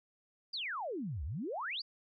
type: exponential two-way sweep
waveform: sine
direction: down then up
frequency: 4980 to 63.5 to 4980 Hz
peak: -36 dBFS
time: 0.53-1.82 s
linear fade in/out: 10 ms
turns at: 1.24 s
effects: none